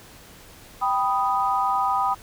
sine chord, G augmented, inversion none, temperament equal, 784 / 987.8 / 1244.5 Hz, G5 / B5 / D#6, 0 / 0 / 0 cents, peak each -24 dBFS, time 0.81-2.15 s, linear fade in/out 20 ms, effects pink hiss -47 dBFS RMS until 2.22 s

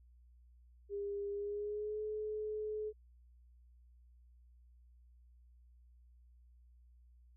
sine tone with pitch glide, 403.9 to 427.4 Hz, G#4 to G#4, -48 to +50 cents, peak -37 dBFS, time 0.89-2.93 s, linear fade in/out 50 ms, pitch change +98 cents, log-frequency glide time 1.31-2.01 s, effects added 60 Hz sine -60 dBFS peak until 7.36 s

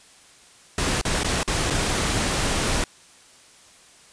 pink noise with dropouts, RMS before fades -23 dBFS, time 0.78-2.84 s, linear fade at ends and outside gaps 2 ms, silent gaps 1.014-1.051 / 1.234-1.245 / 1.432-1.477 / 1.701-1.705 s, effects white hiss -51 dBFS RMS until 4.12 s + resampled to 22050 Hz

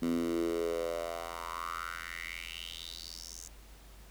10% pulse tone with high-pass filter sweep, 84 Hz, E2, 33 cents sharp, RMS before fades -37 dBFS, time 0.02-3.48 s, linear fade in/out 5 ms, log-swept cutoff 230 to 6800 Hz, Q 5.1, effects added 50 Hz sine -52 dBFS peak until 4.1 s + pink hiss -58 dBFS RMS until 4.1 s

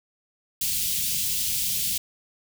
white band-stop noise, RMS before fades -26 dBFS, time 0.61-1.98 s, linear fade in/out 5 ms, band 200 to 2800 Hz, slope 24 dB/octave, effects none

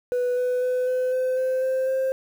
sine tone with pitch steps, 493.9 / 498.5 / 503.1 / 507.8 / 512.5 / 517.3 / 522.1 / 526.9 Hz, B4 / B4 / B4 / B4 / C5 / C5 / C5 / C5, 0 / +16 / +32 / +48 / -36 / -20 / -4 / +12 cents, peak -18 dBFS, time 0.12-2.12 s, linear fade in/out 0 ms, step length 250 ms, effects tanh soft clip ceiling -20 dBFS + 8-bit

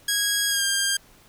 10% pulse tone with pitch glide, 1650 to 1601.2 Hz, G#6 to G6, -12 to +36 cents, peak -12 dBFS, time 0.08-0.97 s, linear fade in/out 5 ms, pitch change -52 cents, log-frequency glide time 0.48-0.63 s, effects pink hiss -54 dBFS RMS until 1.28 s

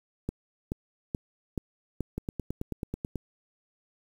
two click trains, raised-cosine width 3 ms, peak -19 / -17 dBFS, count 10 / 5, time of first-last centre 2.18-3.157 / 0.29-2.007 s, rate 9.21 / 2.33 Hz, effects 8-bit

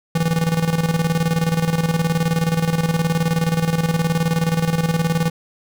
square tone with tremolo, 164.81 Hz, E3, in tune, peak -15 dBFS, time 0.15-5.3 s, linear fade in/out 5 ms, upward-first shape square, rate 19 Hz, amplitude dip 65%, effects none

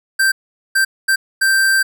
square tone bursts at uneven times, 1568 Hz, G6, in tune, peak -12 dBFS, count 4, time 0.19-0.32 / 0.75-0.85 / 1.08-1.16 / 1.41-1.83 s, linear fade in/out 10 ms, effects none

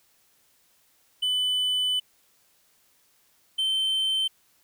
triangle tone pair in turn, 3000 / 3097 Hz, F#7 / G7, +23 / -22 cents, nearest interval minor second, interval 55 cents, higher second, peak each -21 / -21 dBFS, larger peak neither, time 1.22-2 / 3.58-4.28 s, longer first, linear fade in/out 10 ms, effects white hiss -64 dBFS RMS until 4.63 s

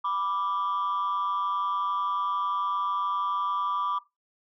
sine tone pair together, 987.8 / 1174.7 Hz, B5 / D6, 0 / 0 cents, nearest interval minor third, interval 300 cents, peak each -29 / -25 dBFS, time 0.04-3.99 s, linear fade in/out 10 ms, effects noise-tail reverb RT60 0.2 s tail -18 dB re dry + tanh soft clip ceiling -22 dBFS

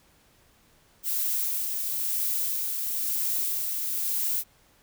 violet noise with tremolo, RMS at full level -27 dBFS, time 1.03-4.44 s, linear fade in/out 50 ms, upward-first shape sine, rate 1 Hz, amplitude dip 30%, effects pink hiss -61 dBFS RMS until 4.82 s

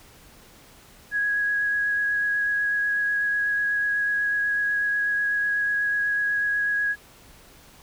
sine tone with vibrato, 1661.2 Hz, G#6, in tune, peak -21 dBFS, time 1.11-6.96 s, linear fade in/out 50 ms, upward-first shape sine, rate 8.1 Hz, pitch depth 10 cents each way, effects pink hiss -51 dBFS RMS until 7.82 s

